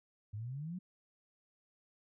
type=exponential sweep; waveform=sine; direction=up; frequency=100.1 to 189.6 Hz; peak=-39 dBFS; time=0.33-0.79 s; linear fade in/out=10 ms; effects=none